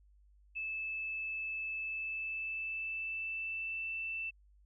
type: tone with pitch glide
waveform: sine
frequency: 2620 to 2660 Hz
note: E7 to E7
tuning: -11 to +15 cents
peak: -36 dBFS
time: 0.55-4.31 s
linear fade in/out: 20 ms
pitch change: +26 cents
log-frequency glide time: 1.77-3.9 s
effects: added 50 Hz sine -61 dBFS peak until 4.65 s